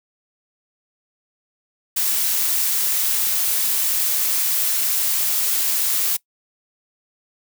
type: noise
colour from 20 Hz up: blue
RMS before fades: -20 dBFS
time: 1.96-6.17 s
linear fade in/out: 10 ms
effects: noise-tail reverb RT60 0.1 s tail -22 dB re dry